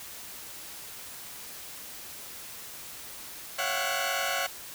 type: tone cluster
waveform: 15% pulse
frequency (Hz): 553 / 670 / 721 / 762 / 1472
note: C#5 / E5 / F#5 / G5 / F#6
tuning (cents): -4 / +28 / -45 / -49 / -9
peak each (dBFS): -28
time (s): 3.58-4.47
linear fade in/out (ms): 10
effects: white hiss -43 dBFS RMS until 4.74 s